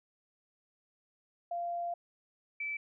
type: tone pair in turn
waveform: sine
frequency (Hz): 692 / 2314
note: F5 / D7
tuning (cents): -16 / -26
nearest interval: octave + major sixth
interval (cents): 2090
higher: second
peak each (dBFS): -33 / -34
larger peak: first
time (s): 1.51-1.94 / 2.6-2.77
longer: first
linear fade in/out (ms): 5
effects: none